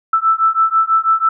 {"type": "beating tone pair", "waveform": "sine", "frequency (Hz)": [1318.5, 1324.6], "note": ["E6", "E6"], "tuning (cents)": [0, 8], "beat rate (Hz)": 6.1, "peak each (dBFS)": -14, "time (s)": [0.13, 1.29], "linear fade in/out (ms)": 5, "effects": []}